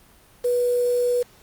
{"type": "tone with quantisation", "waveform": "sine", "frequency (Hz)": 488.5, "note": "B4", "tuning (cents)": -19, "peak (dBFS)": -18, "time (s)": [0.44, 1.23], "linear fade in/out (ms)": 10, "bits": 6, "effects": ["pink hiss -53 dBFS RMS until 1.42 s", "Opus 32 kbps"]}